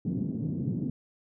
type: band-pass noise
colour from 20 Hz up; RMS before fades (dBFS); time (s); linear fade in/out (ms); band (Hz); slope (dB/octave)
pink; -31; 0.05-0.9; 5; 140 to 270; 24
effects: none